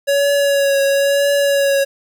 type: tone with vibrato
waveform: square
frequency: 560 Hz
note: C#5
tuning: 18 cents sharp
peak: -13 dBFS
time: 0.07-1.85 s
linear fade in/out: 20 ms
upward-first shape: triangle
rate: 1 Hz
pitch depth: 26 cents each way
effects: 8-bit